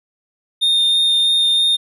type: tone with vibrato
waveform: triangle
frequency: 3651 Hz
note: A#7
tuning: 37 cents flat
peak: -11 dBFS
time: 0.61-1.77 s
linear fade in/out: 20 ms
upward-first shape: sine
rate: 3.1 Hz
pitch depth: 8 cents each way
effects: none